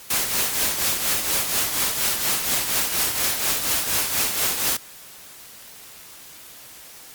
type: noise with tremolo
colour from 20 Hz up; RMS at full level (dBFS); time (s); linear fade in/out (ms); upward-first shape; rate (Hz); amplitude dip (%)
white; -20; 0.1-4.77; 5; triangle; 4.2; 60
effects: white hiss -43 dBFS RMS until 7.14 s + Opus 48 kbps